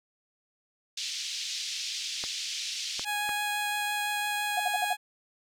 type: band-pass noise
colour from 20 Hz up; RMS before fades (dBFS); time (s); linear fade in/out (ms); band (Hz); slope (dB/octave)
white; -35; 0.97-3.05; 5; 2700 to 5800; 24
type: clicks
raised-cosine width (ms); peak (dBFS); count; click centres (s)
0.5; -22; 3; 2.239 / 2.995 / 3.292
type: tone with vibrato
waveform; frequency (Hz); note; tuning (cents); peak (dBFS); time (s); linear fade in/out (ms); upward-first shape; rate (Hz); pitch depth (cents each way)
15% pulse; 830.6; G#5; 0; -22; 3.04-4.97; 50; triangle; 5.9; 9
type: tone bursts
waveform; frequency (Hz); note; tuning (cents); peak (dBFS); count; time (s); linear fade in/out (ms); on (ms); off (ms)
sine; 736; F#5; -9; -25; 5; 4.57-4.931; 5; 29; 54
effects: none